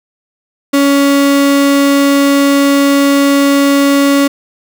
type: tone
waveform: 35% pulse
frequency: 280.2 Hz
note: C#4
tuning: 19 cents sharp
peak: -5 dBFS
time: 0.73-4.28 s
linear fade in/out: 10 ms
effects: none